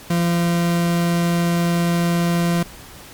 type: tone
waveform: 40% pulse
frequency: 171.5 Hz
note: F3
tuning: 31 cents flat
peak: -15 dBFS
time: 0.1-2.63 s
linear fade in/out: 5 ms
effects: pink hiss -40 dBFS RMS until 3.13 s + MP3 96 kbps